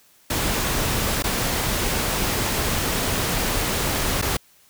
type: noise with dropouts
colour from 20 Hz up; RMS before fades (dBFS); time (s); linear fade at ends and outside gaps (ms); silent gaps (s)
pink; -23; 0.3-4.37; 5; 1.225-1.239 / 4.216-4.223
effects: white hiss -56 dBFS RMS until 4.69 s